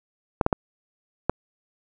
clicks, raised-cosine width 1 ms, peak -5 dBFS, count 4, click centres 0.412 / 0.464 / 0.528 / 1.296 s, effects none

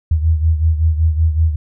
sine beating tone pair, 79 / 84.3 Hz, D#2 / E2, +27 / +39 cents, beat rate 5.3 Hz, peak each -12 / -18 dBFS, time 0.11-1.56 s, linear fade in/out 5 ms, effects none

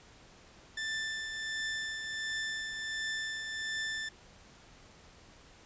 sawtooth tone with tremolo, 1769 Hz, A6, 9 cents sharp, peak -29 dBFS, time 0.77-4.09 s, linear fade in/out 5 ms, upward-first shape triangle, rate 1.4 Hz, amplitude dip 45%, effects pink hiss -57 dBFS RMS until 5.65 s + resampled to 16000 Hz

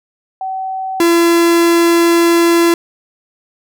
sine / 45% pulse tone pair in turn, 761 / 339 Hz, F#5 / E4, +48 / +49 cents, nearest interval octave + major second, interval 1399 cents, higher first, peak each -18 / -8 dBFS, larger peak second, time 0.41-1 / 1-2.74 s, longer second, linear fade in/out 2 ms, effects none

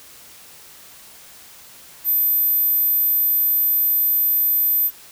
sine tone, 13670 Hz, G#9, 49 cents sharp, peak -15 dBFS, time 2.04-4.91 s, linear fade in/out 50 ms, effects white hiss -44 dBFS RMS until 5.11 s

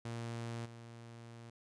sawtooth tone with level steps, 116.54 Hz, A#2, in tune, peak -36 / -46 dBFS, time 0.05-1.5 s, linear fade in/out 5 ms, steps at 0.65 s, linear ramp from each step 10 ms, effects resampled to 22050 Hz

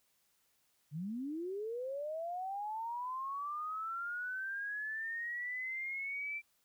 sine linear sweep, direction up, 138.4 to 2349 Hz, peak -37 dBFS, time 0.91-6.42 s, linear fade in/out 50 ms, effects white hiss -75 dBFS RMS until 6.64 s

